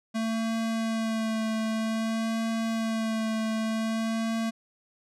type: tone with vibrato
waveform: square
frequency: 223.2 Hz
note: A3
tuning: 25 cents sharp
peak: -27 dBFS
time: 0.14-4.51 s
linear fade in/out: 20 ms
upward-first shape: sine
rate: 0.53 Hz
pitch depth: 19 cents each way
effects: low-pass 9000 Hz 12 dB/octave